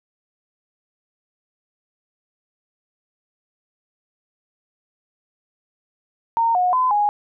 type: tone with pitch steps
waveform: sine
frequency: 919 / 725 / 1017 / 828 Hz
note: A#5 / F#5 / C6 / G#5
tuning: -25 / -35 / -50 / -5 cents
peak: -15 dBFS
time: 6.37-7.09 s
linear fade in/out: 0 ms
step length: 180 ms
effects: none